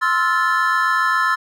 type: chord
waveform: triangle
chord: F major seventh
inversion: second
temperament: just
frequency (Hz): 1047.7 / 1309.6 / 1396.9 / 1746.1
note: C6 / E6 / F6 / A6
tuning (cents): +2 / -12 / 0 / -14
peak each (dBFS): -19 / -18 / -22 / -18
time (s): 0.01-1.36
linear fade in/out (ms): 20
effects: none